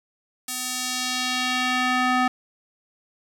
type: tone with band-pass filter sweep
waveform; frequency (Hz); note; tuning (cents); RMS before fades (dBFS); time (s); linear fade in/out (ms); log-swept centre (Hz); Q
square; 252.8; B3; +41; -24; 0.48-2.28; 5; 10000 to 1200; 0.95
effects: none